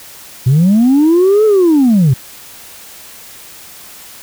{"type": "linear two-way sweep", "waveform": "sine", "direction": "up then down", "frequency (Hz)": [119.5, 440, 119.5], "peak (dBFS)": -4, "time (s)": [0.46, 2.14], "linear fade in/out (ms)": 10, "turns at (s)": 1.45, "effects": ["tanh soft clip ceiling -4 dBFS", "white hiss -35 dBFS RMS until 4.22 s"]}